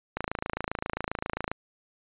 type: click train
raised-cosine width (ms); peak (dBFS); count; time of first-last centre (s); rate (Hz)
0.5; -14; 38; 0.17-1.515; 27.5
effects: resampled to 8000 Hz